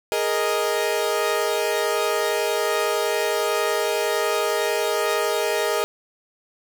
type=chord; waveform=sawtooth; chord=Ab suspended second; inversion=none; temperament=equal; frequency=415.3 / 466.2 / 622.3 Hz; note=Ab4 / Bb4 / Eb5; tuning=0 / 0 / 0 cents; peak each=-21 dBFS; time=0.12-5.84 s; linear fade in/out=0 ms; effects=9-bit